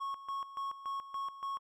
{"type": "tone with tremolo", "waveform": "triangle", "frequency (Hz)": 1099, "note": "C#6", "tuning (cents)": -15, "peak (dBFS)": -33, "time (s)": [0, 1.59], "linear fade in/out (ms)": 20, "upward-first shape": "square", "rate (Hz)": 3.5, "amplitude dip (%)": 75, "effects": []}